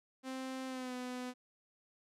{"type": "tone with pitch glide", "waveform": "sawtooth", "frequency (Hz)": [261.6, 250.4], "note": ["C4", "B3"], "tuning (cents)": [0, 24], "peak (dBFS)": -36, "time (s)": [0.23, 1.34], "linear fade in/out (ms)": 50, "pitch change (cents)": -76, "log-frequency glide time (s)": [0.67, 0.94], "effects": ["low-pass 10000 Hz 12 dB/octave"]}